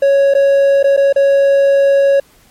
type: tone with dropouts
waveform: triangle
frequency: 554.4 Hz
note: C#5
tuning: in tune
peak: -5 dBFS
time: 0.02-2.2 s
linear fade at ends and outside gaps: 5 ms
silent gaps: 0.339-0.349 / 0.829-0.841 / 0.966-0.974 / 1.127-1.16 s
effects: pink hiss -49 dBFS RMS until 2.5 s + MP3 64 kbps